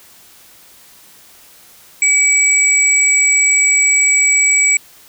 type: tone pair together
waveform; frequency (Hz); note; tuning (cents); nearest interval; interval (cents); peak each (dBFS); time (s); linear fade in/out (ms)
sine; 2287 / 7786; D7 / B8; -47 / -26; octave + major sixth; 2121; -12; 2.02-4.77; 2
effects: white hiss -44 dBFS RMS until 5.08 s